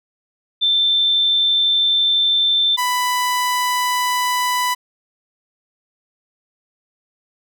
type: tone pair in turn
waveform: sine / sawtooth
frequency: 3554 / 993.3 Hz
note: A7 / B5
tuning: +17 / +10 cents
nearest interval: octave + minor seventh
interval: 2207 cents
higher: first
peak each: -13 dBFS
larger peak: neither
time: 0.61-2.77 / 2.77-4.75 s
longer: first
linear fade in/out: 20 ms
effects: none